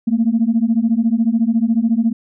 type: beating tone pair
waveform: sine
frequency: 221.2 / 235.2 Hz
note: A3 / A#3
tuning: +9 / +16 cents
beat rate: 14 Hz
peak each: -15 dBFS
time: 0.07-2.13 s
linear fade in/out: 10 ms
effects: tanh soft clip ceiling -6 dBFS